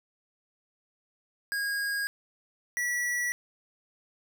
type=tone pair in turn; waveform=square; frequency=1635 / 1944.4 Hz; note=G#6 / B6; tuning=-28 / -28 cents; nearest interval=minor third; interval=300 cents; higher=second; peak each=-29 / -28 dBFS; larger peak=second; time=1.52-2.07 / 2.77-3.32 s; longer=neither; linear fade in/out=0 ms; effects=none